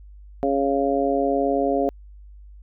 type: harmonic tone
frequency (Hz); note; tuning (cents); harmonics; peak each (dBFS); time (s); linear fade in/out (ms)
138.59; C#3; 0; 2 / 3 / 4 / 5; -24 / -24 / -24 / -24; 0.43-1.89; 0
effects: added 50 Hz sine -41 dBFS peak until 2.62 s